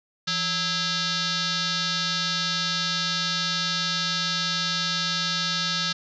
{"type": "tone with frequency modulation", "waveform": "sine", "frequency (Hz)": 169.5, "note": "E3", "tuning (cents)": 49, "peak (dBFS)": -23, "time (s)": [0.27, 5.93], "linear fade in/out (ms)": 10, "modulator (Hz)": 737, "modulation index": 6.8, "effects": []}